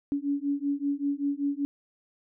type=beating tone pair; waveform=sine; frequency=281 / 286.2 Hz; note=C#4 / D4; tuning=+24 / -45 cents; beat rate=5.2 Hz; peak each=-29 dBFS; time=0.12-1.65 s; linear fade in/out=0 ms; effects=none